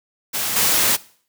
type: noise with level steps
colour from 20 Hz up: white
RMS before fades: -23 / -17 dBFS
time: 0.33-0.97 s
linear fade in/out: 20 ms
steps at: 0.56 s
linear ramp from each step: 5 ms
effects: noise-tail reverb RT60 0.5 s tail -20 dB re dry + high-pass 100 Hz 12 dB/octave